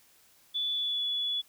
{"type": "tone with pitch glide", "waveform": "sine", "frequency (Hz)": [3460, 3416], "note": ["A7", "G#7"], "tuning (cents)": [-30, 48], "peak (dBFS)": -28, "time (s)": [0.54, 1.42], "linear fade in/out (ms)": 20, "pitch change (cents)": -22, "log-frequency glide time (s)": [0.71, 1.03], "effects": ["white hiss -62 dBFS RMS until 1.48 s"]}